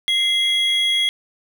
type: tone pair together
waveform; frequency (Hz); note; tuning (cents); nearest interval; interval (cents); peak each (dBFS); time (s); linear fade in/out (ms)
triangle; 2081 / 3315; C7 / G#7; -10 / -4; minor sixth; 806; -22 / -15; 0.08-1.09; 0
effects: none